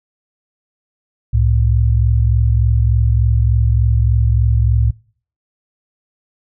sine tone pair together, 66.61 / 110 Hz, C2 / A2, +32 / 0 cents, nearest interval major sixth, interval 868 cents, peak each -13 dBFS, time 1.33-4.91 s, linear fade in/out 10 ms, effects noise-tail reverb RT60 0.5 s tail -24 dB re dry

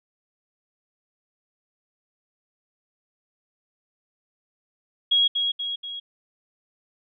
sine tone with echo, 3303 Hz, G#7, 10 cents flat, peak -16 dBFS, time 5.11-5.28 s, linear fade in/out 10 ms, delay 240 ms, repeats 3, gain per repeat -5 dB, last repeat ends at 6 s, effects none

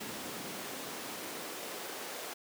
pink noise with high-pass filter sweep, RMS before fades -42 dBFS, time 0-2.34 s, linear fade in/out 10 ms, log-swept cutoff 200 to 440 Hz, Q 1.1, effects none

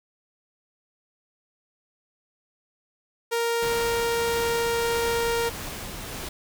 sawtooth tone, 466.2 Hz, A#4, in tune, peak -19 dBFS, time 3.31-5.5 s, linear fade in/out 20 ms
pink noise with tremolo, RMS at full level -34 dBFS, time 3.62-6.29 s, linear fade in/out 5 ms, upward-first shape triangle, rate 1.6 Hz, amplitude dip 30%
effects none

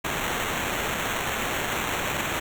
blue noise with sample-and-hold, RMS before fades -28 dBFS, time 0.04-2.4 s, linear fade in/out 10 ms, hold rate 4900 Hz, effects none

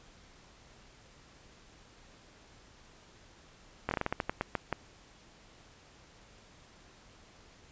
slowing click train, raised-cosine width 0.5 ms, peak -15 dBFS, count 12, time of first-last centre 3.89-4.727 s, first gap 22 ms, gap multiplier 1.23, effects pink hiss -58 dBFS RMS until 7.71 s + resampled to 16000 Hz

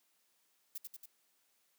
violet noise with echo, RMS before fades -42 dBFS, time 0.75-0.78 s, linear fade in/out 5 ms, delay 93 ms, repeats 3, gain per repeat -3 dB, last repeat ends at 1.059 s, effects white hiss -75 dBFS RMS until 1.78 s + high-pass 200 Hz 12 dB/octave

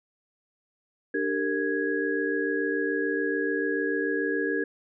sine tone cluster, 297.1 / 392.6 / 459.5 / 1660 Hz, D4 / G4 / A#4 / G#6, +20 / +3 / -25 / -1 cents, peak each -30 dBFS, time 1.14-4.64 s, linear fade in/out 5 ms, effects none

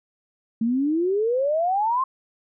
sine exponential sweep, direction up, 220 to 1078 Hz, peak -19 dBFS, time 0.61-2.04 s, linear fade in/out 5 ms, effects none

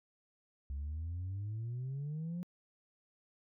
sine exponential sweep, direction up, 67.4 to 180 Hz, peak -35 dBFS, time 0.7-2.43 s, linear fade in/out 0 ms, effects tanh soft clip ceiling -35 dBFS

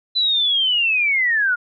sine linear sweep, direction down, 4024 to 1400 Hz, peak -15 dBFS, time 0.15-1.56 s, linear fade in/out 20 ms, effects none

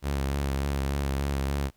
sawtooth tone with vibrato, 69.3 Hz, C#2, in tune, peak -22 dBFS, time 0.02-1.71 s, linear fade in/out 50 ms, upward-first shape sine, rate 3.4 Hz, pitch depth 37 cents each way, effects pink hiss -67 dBFS RMS until 1.76 s

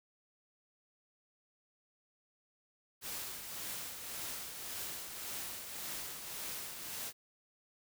white noise with tremolo, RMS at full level -41 dBFS, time 3.01-7.13 s, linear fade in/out 50 ms, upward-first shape triangle, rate 1.8 Hz, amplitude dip 50%, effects none

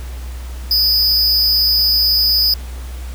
square tone with amplitude modulation, 4978 Hz, D#8, in tune, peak -8 dBFS, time 0.71-2.54 s, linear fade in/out 2 ms, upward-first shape sine, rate 252 Hz, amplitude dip 85%, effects added 62 Hz sine -25 dBFS peak until 3.14 s + pink hiss -39 dBFS RMS until 3.14 s

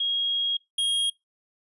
sine / square tone pair in turn, 3278 / 3262 Hz, G#7 / G#7, -23 / -32 cents, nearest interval unison, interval 9 cents, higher first, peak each -23 dBFS, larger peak neither, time 0-0.57 / 0.78-1.1 s, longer first, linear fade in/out 5 ms, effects noise-tail reverb RT60 0.2 s tail -26 dB re dry + resampled to 24000 Hz

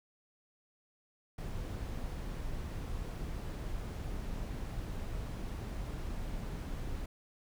brown noise, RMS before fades -39 dBFS, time 1.38-7.06 s, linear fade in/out 5 ms, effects none

